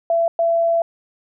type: tone bursts at uneven times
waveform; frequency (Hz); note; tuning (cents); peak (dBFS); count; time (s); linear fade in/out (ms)
sine; 671; E5; +31; -14; 2; 0.1-0.28 / 0.39-0.82; 2
effects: none